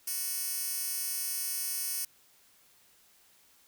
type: tone with high-pass filter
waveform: 10% pulse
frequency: 370 Hz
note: F#4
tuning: in tune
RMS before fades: -34 dBFS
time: 0.07-2.05 s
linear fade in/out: 5 ms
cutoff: 9000 Hz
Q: 0.75
effects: white hiss -63 dBFS RMS until 3.67 s